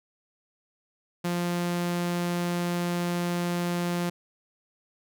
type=tone; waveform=sawtooth; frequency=174.61 Hz; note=F3; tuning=in tune; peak=-22 dBFS; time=1.24-4.1 s; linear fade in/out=10 ms; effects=none